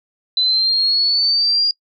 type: exponential sweep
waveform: sine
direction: up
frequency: 4005 to 4831 Hz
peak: -13 dBFS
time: 0.37-1.71 s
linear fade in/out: 2 ms
effects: noise-tail reverb RT60 0.1 s tail -26 dB re dry